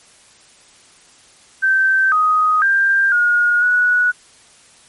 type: tone with pitch steps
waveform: sine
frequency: 1553 / 1251 / 1588 / 1436 / 1468 Hz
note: G6 / D#6 / G6 / F6 / F#6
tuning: -17 / +9 / +22 / +48 / -14 cents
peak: -11 dBFS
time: 1.62-4.12 s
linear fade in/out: 20 ms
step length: 500 ms
effects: white hiss -48 dBFS RMS until 4.88 s + MP3 48 kbps